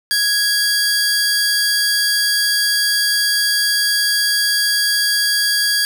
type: tone pair together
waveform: sawtooth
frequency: 1661.2 / 4704 Hz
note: G#6 / D8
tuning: 0 / +2 cents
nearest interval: octave + tritone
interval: 1802 cents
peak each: -14 dBFS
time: 0.11-5.85 s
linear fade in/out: 0 ms
effects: none